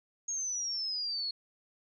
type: exponential sweep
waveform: sine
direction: down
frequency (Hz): 6600 to 4300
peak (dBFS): -32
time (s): 0.28-1.31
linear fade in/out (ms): 5
effects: none